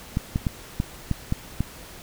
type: clicks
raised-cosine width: 5 ms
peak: -10 dBFS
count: 7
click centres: 0.171 / 0.359 / 0.468 / 0.801 / 1.113 / 1.324 / 1.606 s
effects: pink hiss -43 dBFS RMS until 2.02 s